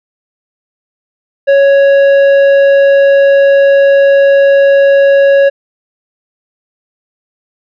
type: tone with tanh clipping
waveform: triangle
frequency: 555 Hz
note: C#5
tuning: 2 cents sharp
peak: -5 dBFS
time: 1.47-5.5 s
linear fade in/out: 20 ms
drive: 13 dB
effects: none